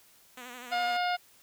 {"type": "tone with vibrato", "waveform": "5% pulse", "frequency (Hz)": 246.9, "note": "B3", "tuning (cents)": 0, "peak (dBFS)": -31, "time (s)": [0.37, 0.97], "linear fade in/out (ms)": 5, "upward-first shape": "sine", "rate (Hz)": 12, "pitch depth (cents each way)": 57}
{"type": "harmonic tone", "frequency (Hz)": 714, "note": "F5", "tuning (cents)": 38, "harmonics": [1, 2, 3, 4, 5, 6, 7], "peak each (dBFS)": [-28, -34, -38, -40, -42, -44, -45], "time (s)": [0.71, 1.17], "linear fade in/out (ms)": 20}
{"effects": ["white hiss -60 dBFS RMS until 1.42 s"]}